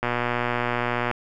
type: click train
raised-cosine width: 0.5 ms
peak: -9 dBFS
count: 132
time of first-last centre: 0.03-1.113 s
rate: 121 Hz
effects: none